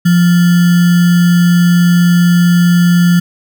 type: tone with sample-and-hold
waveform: sine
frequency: 174.61 Hz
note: F3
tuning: in tune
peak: -5 dBFS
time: 0.05-3.2 s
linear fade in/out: 10 ms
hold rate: 1575 Hz
effects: none